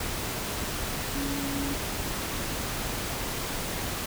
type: tone in noise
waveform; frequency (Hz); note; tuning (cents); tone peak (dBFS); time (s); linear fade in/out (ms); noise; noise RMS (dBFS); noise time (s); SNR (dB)
sine; 279; C#4; +11; -31; 1.15-1.74; 5; pink; -32; 0-4.06; -2
effects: none